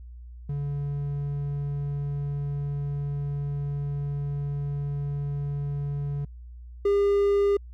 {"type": "tone pair in turn", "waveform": "triangle", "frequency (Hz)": [142.8, 403], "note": ["D3", "G4"], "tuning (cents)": [-48, 48], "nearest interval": "octave + tritone", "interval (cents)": 1796, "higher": "second", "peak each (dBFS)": [-25, -17], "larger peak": "second", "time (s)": [[0.49, 6.25], [6.85, 7.57]], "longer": "first", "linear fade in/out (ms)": 5, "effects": ["added 60 Hz sine -40 dBFS peak until 7.73 s"]}